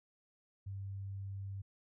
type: tone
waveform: sine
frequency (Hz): 98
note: G2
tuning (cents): 0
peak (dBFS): -40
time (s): 0.66-1.62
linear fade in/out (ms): 10
effects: none